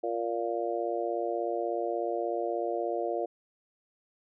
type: harmonic tone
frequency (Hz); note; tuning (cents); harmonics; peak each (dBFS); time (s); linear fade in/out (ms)
116.54; A#2; 0; 3 / 4 / 5 / 6; -34 / -34 / -34 / -34; 0.03-3.26; 10
effects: none